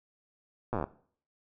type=slowing click train; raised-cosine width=1 ms; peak=-18 dBFS; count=11; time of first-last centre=0.73-0.841 s; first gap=8 ms; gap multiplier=1.07; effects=noise-tail reverb RT60 0.5 s tail -18 dB re dry